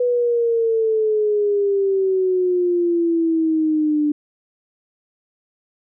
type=exponential sweep; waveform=sine; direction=down; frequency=493.9 to 295.2 Hz; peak=-15 dBFS; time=0-4.12 s; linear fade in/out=5 ms; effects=none